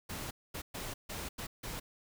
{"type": "noise bursts at uneven times", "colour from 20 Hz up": "pink", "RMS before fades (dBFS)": -41, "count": 6, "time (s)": [[0.09, 0.31], [0.54, 0.62], [0.74, 0.94], [1.09, 1.29], [1.38, 1.47], [1.63, 1.8]], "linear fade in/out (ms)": 10, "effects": []}